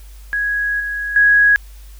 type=tone with level steps; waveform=sine; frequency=1661.2 Hz; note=G#6; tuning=in tune; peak=-16 / -20 / -8 dBFS; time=0.33-1.56 s; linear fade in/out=0 ms; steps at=0.8 / 1.16 s; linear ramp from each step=2 ms; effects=added 50 Hz sine -35 dBFS peak until 1.99 s + white hiss -49 dBFS RMS until 1.99 s